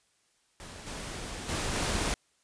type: noise with level steps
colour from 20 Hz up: pink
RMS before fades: -45 / -39 / -32 / -30 dBFS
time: 0.6-2.14 s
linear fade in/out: 0 ms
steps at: 0.86 / 1.48 / 1.74 s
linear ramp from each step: 20 ms
effects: white hiss -70 dBFS RMS until 2.43 s + resampled to 22050 Hz